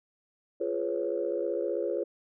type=chord; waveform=sine; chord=C# dominant seventh; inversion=first; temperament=just; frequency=346.5 / 415.8 / 498.9 / 554.4 Hz; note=E#4 / G#4 / B4 / C#5; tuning=-14 / +2 / +17 / 0 cents; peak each=-33 dBFS; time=0.6-2.04 s; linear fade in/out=10 ms; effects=tanh soft clip ceiling -17 dBFS